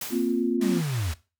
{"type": "noise with exponential decay", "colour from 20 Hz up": "white", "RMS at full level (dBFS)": -31, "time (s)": [0.01, 0.57], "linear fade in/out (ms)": 5, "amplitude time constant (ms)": 120}
{"type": "chord", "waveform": "sine", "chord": "Bb suspended second", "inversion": "none", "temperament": "equal", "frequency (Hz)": [233.1, 261.6, 349.2], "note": ["Bb3", "C4", "F4"], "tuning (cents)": [0, 0, 0], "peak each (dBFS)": -26, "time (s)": [0.1, 0.82], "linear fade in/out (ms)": 50}
{"type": "linear sweep", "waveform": "triangle", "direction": "down", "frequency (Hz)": [221.1, 69.3], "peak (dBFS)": -23, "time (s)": [0.59, 1.15], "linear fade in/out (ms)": 50}
{"type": "band-pass noise", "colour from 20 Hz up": "pink", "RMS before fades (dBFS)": -39, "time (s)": [0.61, 1.14], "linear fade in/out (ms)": 5, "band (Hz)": [840, 13000], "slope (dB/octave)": 12}
{"effects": ["noise-tail reverb RT60 0.3 s tail -18 dB re dry"]}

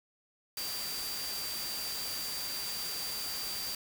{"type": "tone in noise", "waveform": "sine", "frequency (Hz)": 4700, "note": "D8", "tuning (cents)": 1, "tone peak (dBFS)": -38, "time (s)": [0.57, 3.75], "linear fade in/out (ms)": 2, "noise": "white", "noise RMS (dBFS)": -39, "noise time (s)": [0.57, 3.75], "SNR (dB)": -2, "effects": []}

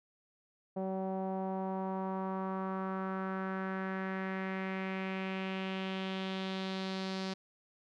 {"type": "tone with low-pass filter sweep", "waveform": "sawtooth", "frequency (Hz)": 190, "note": "F#3", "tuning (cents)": 46, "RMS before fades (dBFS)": -37, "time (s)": [0.76, 7.34], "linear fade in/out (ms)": 10, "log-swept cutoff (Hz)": [660, 4700], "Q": 2.8, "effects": []}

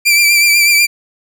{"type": "tone with vibrato", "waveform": "sawtooth", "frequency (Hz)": 2349, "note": "D7", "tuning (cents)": 0, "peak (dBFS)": -4, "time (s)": [0.05, 0.87], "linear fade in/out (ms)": 20, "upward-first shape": "triangle", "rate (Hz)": 8.1, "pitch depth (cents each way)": 43, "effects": []}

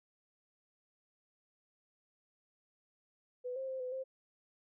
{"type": "tone with pitch steps", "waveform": "sine", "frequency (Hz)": [497.7, 530, 524, 505, 526], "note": ["B4", "C5", "C5", "B4", "C5"], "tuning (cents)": [13, 22, 2, 39, 9], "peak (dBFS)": -37, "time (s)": [3.44, 4.04], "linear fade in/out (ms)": 20, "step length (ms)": 120, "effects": []}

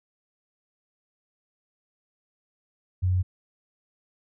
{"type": "tone", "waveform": "sine", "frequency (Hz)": 91.6, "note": "F#2", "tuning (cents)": -17, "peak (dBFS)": -20, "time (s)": [3.02, 3.23], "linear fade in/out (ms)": 20, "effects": []}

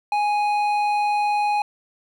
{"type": "tone with hard clipping", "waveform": "sine", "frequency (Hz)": 830.6, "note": "G#5", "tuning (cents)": 0, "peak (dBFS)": -20, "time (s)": [0.12, 1.62], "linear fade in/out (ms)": 2, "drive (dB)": 8, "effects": []}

